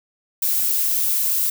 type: noise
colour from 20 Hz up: violet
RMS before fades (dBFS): -20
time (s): 0.42-1.5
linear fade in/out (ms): 5
effects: none